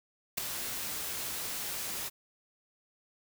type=noise with ADSR envelope; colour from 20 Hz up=white; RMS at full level=-28 dBFS; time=0.37-2.1 s; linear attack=13 ms; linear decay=3 ms; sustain=-9 dB; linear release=28 ms; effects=none